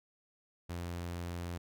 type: tone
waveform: sawtooth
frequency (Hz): 86.7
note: F2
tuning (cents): -12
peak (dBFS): -34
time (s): 0.69-1.58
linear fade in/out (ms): 10
effects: none